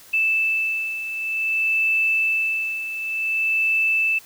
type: beating tone pair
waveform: sine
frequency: 2637 / 2637.54 Hz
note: E7 / E7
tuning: 0 / 0 cents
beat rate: 0.54 Hz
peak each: -20 / -26 dBFS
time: 0.13-4.19 s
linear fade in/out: 10 ms
effects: white hiss -47 dBFS RMS until 4.25 s